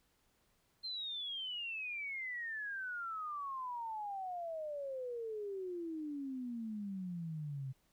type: exponential sweep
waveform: sine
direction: down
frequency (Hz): 4186 to 129.8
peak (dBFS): -39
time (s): 0.83-7.73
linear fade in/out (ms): 20
effects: pink hiss -75 dBFS RMS until 7.92 s